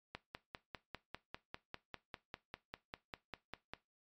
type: click train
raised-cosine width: 0.3 ms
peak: -27 dBFS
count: 19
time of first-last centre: 0.15-3.736 s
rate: 5.02 Hz
effects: noise-tail reverb RT60 0.2 s tail -17 dB re dry + MP3 96 kbps